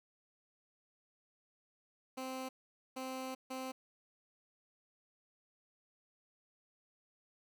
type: tone bursts at uneven times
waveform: 15% pulse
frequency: 260.6 Hz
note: C4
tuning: 7 cents flat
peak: -34 dBFS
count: 3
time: 2.17-2.49 / 2.96-3.35 / 3.5-3.72 s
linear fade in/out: 10 ms
effects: none